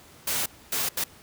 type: noise bursts at uneven times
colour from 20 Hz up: white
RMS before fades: -27 dBFS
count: 3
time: 0.27-0.46 / 0.72-0.89 / 0.97-1.04 s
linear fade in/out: 5 ms
effects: pink hiss -51 dBFS RMS until 1.22 s + high-pass 60 Hz 12 dB/octave